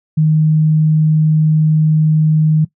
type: tone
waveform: sine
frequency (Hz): 155.56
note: D#3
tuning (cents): 0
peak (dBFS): -8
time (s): 0.17-2.65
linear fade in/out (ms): 10
effects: noise-tail reverb RT60 0.1 s tail -19 dB re dry